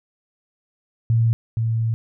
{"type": "tone pair in turn", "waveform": "sine", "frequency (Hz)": [114.6, 113.41], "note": ["A#2", "A#2"], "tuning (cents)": [-29, -47], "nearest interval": "unison", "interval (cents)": 18, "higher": "first", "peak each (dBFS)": [-14, -18], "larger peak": "first", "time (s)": [[1.1, 1.33], [1.57, 1.94]], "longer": "second", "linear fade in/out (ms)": 0, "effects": []}